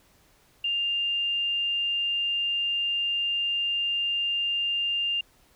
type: tone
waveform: sine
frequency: 2800 Hz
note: F7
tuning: 4 cents sharp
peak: -24 dBFS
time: 0.64-5.21 s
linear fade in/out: 5 ms
effects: pink hiss -61 dBFS RMS until 5.55 s